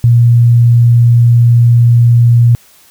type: tone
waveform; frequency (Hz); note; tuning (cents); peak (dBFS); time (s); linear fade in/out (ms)
sine; 118.7; A#2; +32; -3; 0.04-2.55; 0
effects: white hiss -44 dBFS RMS until 2.9 s